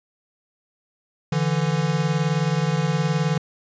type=beating tone pair; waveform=square; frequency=146.83 / 165.83 Hz; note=D3 / E3; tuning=0 / +11 cents; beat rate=19 Hz; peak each=-23 dBFS; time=1.32-3.38 s; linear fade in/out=5 ms; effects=resampled to 16000 Hz